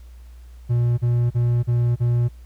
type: tone bursts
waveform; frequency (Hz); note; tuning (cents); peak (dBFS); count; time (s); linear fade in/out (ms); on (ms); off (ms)
triangle; 120; B2; -49; -14; 5; 0.69-2.288; 20; 290; 37
effects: added 60 Hz sine -39 dBFS peak until 2.45 s + pink hiss -59 dBFS RMS until 2.45 s